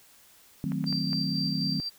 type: chord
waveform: sine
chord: D# diminished seventh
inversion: none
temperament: equal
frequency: 155.56 / 185 / 220 / 261.6 Hz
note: D#3 / F#3 / A3 / C4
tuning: 0 / 0 / 0 / 0 cents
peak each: -32 / -32 / -35 / -33 dBFS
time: 0.64-1.8 s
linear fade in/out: 0 ms
type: clicks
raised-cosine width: 0.5 ms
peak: -27 dBFS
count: 4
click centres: 0.72 / 0.841 / 0.927 / 1.131 s
type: tone with tremolo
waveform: sine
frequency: 4699 Hz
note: D8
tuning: in tune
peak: -29 dBFS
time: 0.86-1.9 s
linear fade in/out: 20 ms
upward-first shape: square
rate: 4 Hz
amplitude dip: 30%
effects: white hiss -57 dBFS RMS until 1.98 s